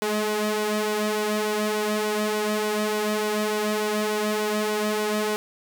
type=tone with flanger; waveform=sawtooth; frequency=212.1 Hz; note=G#3; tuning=37 cents sharp; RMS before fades=-25 dBFS; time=0.02-5.36 s; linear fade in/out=0 ms; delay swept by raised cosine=2 to 3.1 ms; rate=3.4 Hz; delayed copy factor=+0.75; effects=none